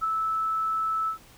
sine tone with ADSR envelope, 1310 Hz, E6, 11 cents flat, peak -21 dBFS, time 0.01-1.18 s, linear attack 31 ms, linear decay 7 ms, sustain -3 dB, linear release 100 ms, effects pink hiss -53 dBFS RMS until 1.37 s

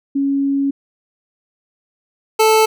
sine / 25% pulse tone pair in turn, 277.2 / 438.3 Hz, C#4 / A4, 0 / -7 cents, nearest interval minor sixth, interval 793 cents, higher second, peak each -14 / -6 dBFS, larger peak second, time 0.15-0.71 / 2.39-2.66 s, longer first, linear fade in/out 10 ms, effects none

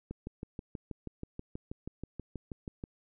click train, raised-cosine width 3 ms, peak -26 dBFS, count 18, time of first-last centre 0.11-2.839 s, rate 6.23 Hz, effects none

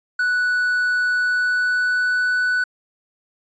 triangle tone with pitch glide, 1480 to 1489.4 Hz, F#6 to F#6, 0 to +11 cents, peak -15 dBFS, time 0.19-2.64 s, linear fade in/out 5 ms, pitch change +11 cents, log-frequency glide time 1.13-2.38 s, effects resampled to 16000 Hz

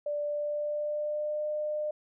sine tone with pitch glide, 587.3 to 603.5 Hz, D5 to D5, 0 to +47 cents, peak -29 dBFS, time 0.06-1.91 s, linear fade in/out 5 ms, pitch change +47 cents, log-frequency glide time 0.21-1.46 s, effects none

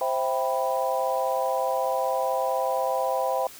sine chord, C major seventh, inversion none, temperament equal, 523.3 / 659.3 / 784 / 987.8 Hz, C5 / E5 / G5 / B5, 0 / 0 / 0 / 0 cents, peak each -27 / -29 / -28 / -30 dBFS, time 0.01-3.47 s, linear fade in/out 2 ms, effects white hiss -45 dBFS RMS until 3.59 s

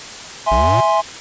triangle chord, E augmented, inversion none, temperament equal with one note detuned, 657 / 830.6 / 1046.5 Hz, E5 / G#5 / B#5, -6 / 0 / 0 cents, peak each -15 dBFS, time 0.46-1.02 s, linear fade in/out 20 ms
square exponential sweep, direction up, 52.6 to 128.6 Hz, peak -17 dBFS, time 0.51-0.81 s, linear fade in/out 10 ms
effects white hiss -32 dBFS RMS until 1.2 s + resampled to 16000 Hz

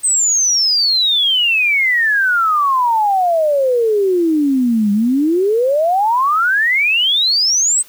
sine exponential two-way sweep, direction down then up, 8372 to 200 to 8372 Hz, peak -11 dBFS, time 0.03-7.83 s, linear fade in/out 20 ms, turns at 4.92 s, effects white hiss -44 dBFS RMS until 7.88 s

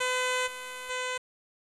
10% pulse tone with level steps, 506 Hz, B4, 42 cents sharp, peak -18 / -29 / -22 dBFS, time 0-1.18 s, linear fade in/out 10 ms, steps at 0.46 / 0.89 s, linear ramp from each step 20 ms, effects resampled to 24000 Hz + 8-bit

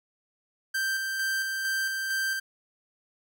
45% pulse tone with tremolo, 1568 Hz, G6, in tune, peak -26 dBFS, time 0.74-2.4 s, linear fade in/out 10 ms, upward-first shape square, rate 2.2 Hz, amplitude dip 30%, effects none

